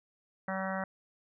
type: harmonic tone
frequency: 190.6 Hz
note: G3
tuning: 48 cents flat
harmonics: 1 / 3 / 4 / 5 / 6 / 7 / 8 / 9 / 10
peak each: -37 / -38 / -40 / -44 / -44 / -43 / -42 / -48 / -43 dBFS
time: 0.48-0.84 s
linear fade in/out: 2 ms
effects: none